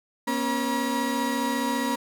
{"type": "tone cluster", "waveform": "35% pulse", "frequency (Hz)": [239.2, 274, 961], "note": ["A#3", "C#4", "B5"], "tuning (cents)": [45, -20, -48], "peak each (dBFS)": -27, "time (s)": [0.27, 1.96], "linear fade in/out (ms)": 10, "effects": []}